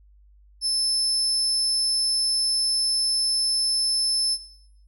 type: tone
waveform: 35% pulse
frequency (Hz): 5260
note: E8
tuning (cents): -5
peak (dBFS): -18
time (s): 0.61-4.38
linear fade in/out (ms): 50
effects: noise-tail reverb RT60 0.8 s tail -17 dB re dry + added 50 Hz sine -51 dBFS peak until 4.87 s